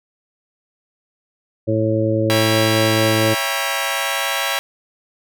harmonic tone, 110 Hz, A2, in tune, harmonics 1 / 2 / 3 / 4 / 5, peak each -20 / -26 / -20 / -26 / -20 dBFS, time 1.67-3.35 s, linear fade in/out 20 ms
10% pulse chord, C# diminished seventh, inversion none, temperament just, 554.4 / 665.2 / 798.3 / 957.9 Hz, C#5 / E5 / G5 / Bb5, 0 / +16 / +31 / +47 cents, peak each -16 dBFS, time 2.3-4.59 s, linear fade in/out 0 ms
effects none

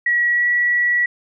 sine tone with pitch glide, 1921 to 1937.7 Hz, B6 to B6, -48 to -33 cents, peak -14 dBFS, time 0.06-1.06 s, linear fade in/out 5 ms, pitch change +15 cents, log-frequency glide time 0.3-0.47 s, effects none

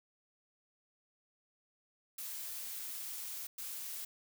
blue noise bursts at uneven times, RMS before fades -43 dBFS, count 2, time 2.18-3.47 / 3.58-4.05 s, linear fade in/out 5 ms, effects none

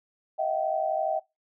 sine tone cluster, 633 / 685 / 768 Hz, D#5 / F5 / G5, +30 / -34 / -36 cents, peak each -28 / -33 / -28 dBFS, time 0.38-1.2 s, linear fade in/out 20 ms, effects noise-tail reverb RT60 0.2 s tail -20 dB re dry

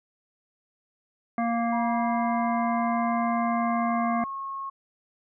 harmonic tone, 233.1 Hz, A#3, in tune, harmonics 1 / 3 / 5 / 7 / 9, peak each -26 / -27 / -33 / -41 / -38 dBFS, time 1.38-4.24 s, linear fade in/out 2 ms
sine tone with pitch glide, 959 to 1088.9 Hz, A#5 to C#6, +49 to -31 cents, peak -31 dBFS, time 1.72-4.7 s, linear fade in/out 10 ms, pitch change +220 cents, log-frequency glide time 1.83-4.11 s
effects none

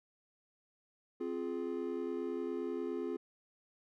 triangle chord, F minor, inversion second, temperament just, 261.9 / 349.2 / 419.1 Hz, C4 / F4 / Ab4, +2 / 0 / +16 cents, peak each -39 / -37 / -38 dBFS, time 1.2-3.17 s, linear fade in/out 10 ms, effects none

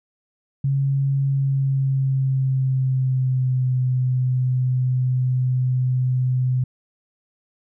sine tone with pitch glide, 137.4 to 127.46 Hz, C#3 to C3, -15 to -45 cents, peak -17 dBFS, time 0.64-6.64 s, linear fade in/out 5 ms, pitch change -130 cents, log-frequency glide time 1.26-3.76 s, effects none

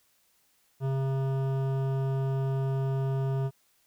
sine tone with hard clipping, 134.5 Hz, C3, 48 cents sharp, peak -28 dBFS, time 0.8-3.51 s, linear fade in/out 50 ms, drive 14 dB, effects white hiss -68 dBFS RMS until 3.86 s

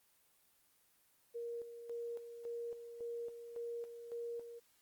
sine tone with tremolo, 470.1 Hz, A#4, 15 cents sharp, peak -40 dBFS, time 1.34-4.6 s, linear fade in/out 20 ms, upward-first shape square, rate 1.8 Hz, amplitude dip 60%, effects white hiss -72 dBFS RMS until 4.81 s + Opus 24 kbps

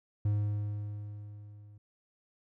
triangle tone with level ramp, 103.83 Hz, G#2, in tune, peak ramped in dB -23 to -49 dBFS, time 0.25-1.78 s, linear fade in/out 5 ms, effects none

